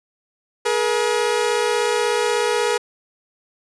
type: tone pair together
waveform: sawtooth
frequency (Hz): 421.8 / 478.2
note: G#4 / A#4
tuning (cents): +27 / +44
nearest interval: major second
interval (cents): 217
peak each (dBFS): -17 / -16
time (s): 0.65-2.78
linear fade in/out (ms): 10
effects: resampled to 24000 Hz